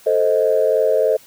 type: chord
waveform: sine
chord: A diminished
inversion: none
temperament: equal with one note detuned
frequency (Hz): 440 / 523.3 / 626.2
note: A4 / C5 / Eb5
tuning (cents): 0 / 0 / +11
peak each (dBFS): -17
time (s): 0.06-1.17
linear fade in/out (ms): 10
effects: tanh soft clip ceiling -4 dBFS + white hiss -47 dBFS RMS until 1.26 s